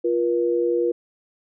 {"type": "tone pair together", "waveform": "sine", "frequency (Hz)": [348.6, 479.3], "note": ["F4", "A#4"], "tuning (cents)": [-3, 48], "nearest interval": "tritone", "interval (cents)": 551, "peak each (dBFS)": [-21, -21], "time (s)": [0.04, 0.92], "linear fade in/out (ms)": 10, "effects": []}